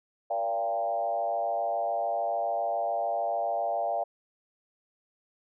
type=tone with frequency modulation; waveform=sine; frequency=687 Hz; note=F5; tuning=29 cents flat; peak=-26 dBFS; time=0.3-4.04 s; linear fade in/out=10 ms; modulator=107 Hz; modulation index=1.2; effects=none